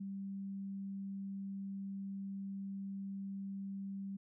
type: tone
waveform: sine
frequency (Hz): 196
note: G3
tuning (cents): 0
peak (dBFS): -40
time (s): 0-4.17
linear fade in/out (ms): 10
effects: none